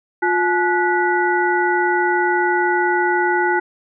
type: tone cluster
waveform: sine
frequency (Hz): 354.2 / 856 / 1470 / 1959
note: F4 / A5 / F#6 / B6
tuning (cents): +24 / -48 / -12 / -15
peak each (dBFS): -19 / -19 / -20 / -25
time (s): 0.22-3.6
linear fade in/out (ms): 10
effects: none